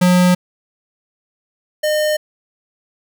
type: tone pair in turn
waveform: square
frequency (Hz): 180 / 609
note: F#3 / D#5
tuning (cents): -47 / -37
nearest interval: octave + major sixth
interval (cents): 2110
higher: second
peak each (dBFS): -10 / -15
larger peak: first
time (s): 0.01-0.35 / 1.83-2.17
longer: neither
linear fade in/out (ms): 10
effects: none